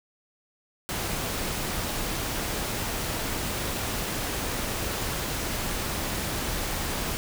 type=noise; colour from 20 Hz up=pink; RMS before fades=-30 dBFS; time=0.89-7.17 s; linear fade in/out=0 ms; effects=none